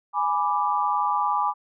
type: chord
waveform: sine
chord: G# diminished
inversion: none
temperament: equal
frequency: 830.6 / 987.8 / 1174.7 Hz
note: G#5 / B5 / D6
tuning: 0 / 0 / 0 cents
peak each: -25 dBFS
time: 0.13-1.54 s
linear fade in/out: 50 ms
effects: none